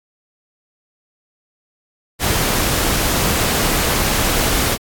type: noise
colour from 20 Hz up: pink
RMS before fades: -17 dBFS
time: 2.19-4.78 s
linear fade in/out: 50 ms
effects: AAC 64 kbps